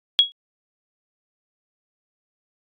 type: tone with exponential decay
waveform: sine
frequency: 3322 Hz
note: G#7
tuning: in tune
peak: -7 dBFS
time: 0.19-0.32 s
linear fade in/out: 0 ms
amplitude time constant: 28 ms
effects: AAC 64 kbps